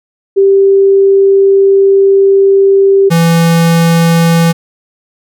sine / square tone pair in turn, 392 / 166.92 Hz, G4 / E3, 0 / +22 cents, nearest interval octave + minor third, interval 1478 cents, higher first, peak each -3 / -6 dBFS, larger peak first, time 0.36-3.1 / 3.1-4.53 s, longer first, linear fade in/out 20 ms, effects none

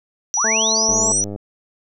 sine tone, 5860 Hz, F#8, 18 cents flat, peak -17 dBFS, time 0.34-1.24 s, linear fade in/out 0 ms
sine linear sweep, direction up, 751 to 8870 Hz, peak -20 dBFS, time 0.37-1.21 s, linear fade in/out 5 ms
harmonic tone, 220 Hz, A3, in tune, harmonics 1 / 2 / 3 / 4 / 5, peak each -28 / -27 / -26 / -27 / -32 dBFS, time 0.44-1.12 s, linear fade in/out 2 ms
click train, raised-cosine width 2 ms, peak -17 dBFS, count 49, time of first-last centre 0.89-1.361 s, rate 102 Hz
effects none

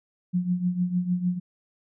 sine tone with tremolo, 179.1 Hz, F3, 44 cents sharp, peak -19 dBFS, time 0.33-1.4 s, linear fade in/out 20 ms, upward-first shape triangle, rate 6.6 Hz, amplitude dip 80%, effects none

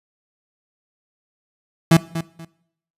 35% pulse tone with echo, 164.81 Hz, E3, in tune, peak -7 dBFS, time 1.91-1.97 s, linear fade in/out 5 ms, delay 240 ms, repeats 2, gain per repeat -13 dB, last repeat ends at 2.45 s, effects noise-tail reverb RT60 0.7 s tail -19 dB re dry + resampled to 32000 Hz

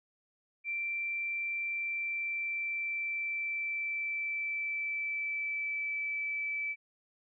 sine tone with pitch glide, 2350 to 2312 Hz, D7 to D7, +1 to -28 cents, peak -32 dBFS, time 0.64-6.76 s, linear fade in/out 50 ms, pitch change -29 cents, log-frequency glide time 1.68-5.95 s, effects none

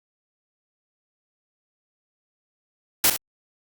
white noise with echo, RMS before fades -17 dBFS, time 3.04-3.1 s, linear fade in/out 2 ms, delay 65 ms, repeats 1, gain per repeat -9 dB, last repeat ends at 3.165 s, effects Opus 48 kbps

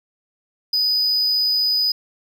triangle tone, 4978 Hz, D#8, in tune, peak -15 dBFS, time 0.73-1.92 s, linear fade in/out 5 ms, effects none

